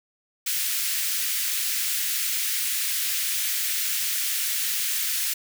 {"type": "high-pass noise", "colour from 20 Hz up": "white", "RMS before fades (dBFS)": -26, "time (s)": [0.46, 5.34], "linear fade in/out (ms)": 10, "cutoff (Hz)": 1700, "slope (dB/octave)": 24, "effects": []}